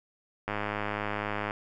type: click train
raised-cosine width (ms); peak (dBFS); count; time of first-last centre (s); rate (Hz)
0.5; -16; 108; 0.48-1.509; 104
effects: none